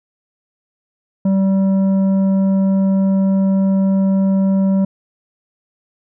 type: tone with tanh clipping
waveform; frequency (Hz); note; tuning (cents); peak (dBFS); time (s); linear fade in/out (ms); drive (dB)
triangle; 193.1; G3; -26; -13; 1.25-4.85; 5; 12
effects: none